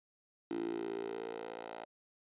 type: tone with high-pass filter sweep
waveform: 10% pulse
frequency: 56.6 Hz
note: A1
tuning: 50 cents sharp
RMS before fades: -41 dBFS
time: 0.51-1.85 s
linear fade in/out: 0 ms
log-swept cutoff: 320 to 590 Hz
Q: 6.5
effects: resampled to 8000 Hz